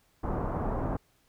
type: low-pass noise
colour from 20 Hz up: pink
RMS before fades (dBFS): -31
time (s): 0.23-0.97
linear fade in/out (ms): 10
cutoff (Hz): 1100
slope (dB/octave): 24
effects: pink hiss -68 dBFS RMS until 1.28 s